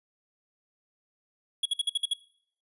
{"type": "tone bursts", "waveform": "square", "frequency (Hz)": 3338, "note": "G#7", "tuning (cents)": 8, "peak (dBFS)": -24, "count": 7, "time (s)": [1.63, 2.136], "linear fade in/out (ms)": 5, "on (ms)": 26, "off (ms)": 54, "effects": ["noise-tail reverb RT60 0.6 s tail -20 dB re dry", "resampled to 24000 Hz"]}